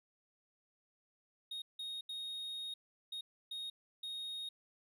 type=tone bursts at uneven times; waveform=triangle; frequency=3729 Hz; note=A#7; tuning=in tune; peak=-39 dBFS; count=6; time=1.51-1.62 / 1.79-2.01 / 2.09-2.74 / 3.12-3.21 / 3.51-3.7 / 4.03-4.49 s; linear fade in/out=5 ms; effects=none